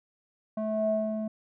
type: tone with low-pass filter sweep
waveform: square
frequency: 217 Hz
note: A3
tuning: 24 cents flat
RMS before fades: -29 dBFS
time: 0.57-1.28 s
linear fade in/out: 5 ms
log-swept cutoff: 800 to 510 Hz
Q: 7.5
effects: none